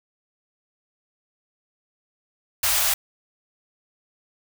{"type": "band-stop noise", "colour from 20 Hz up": "white", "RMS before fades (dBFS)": -21, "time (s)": [2.63, 2.94], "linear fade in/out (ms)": 5, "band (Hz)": [100, 570], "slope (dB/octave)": 96, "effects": []}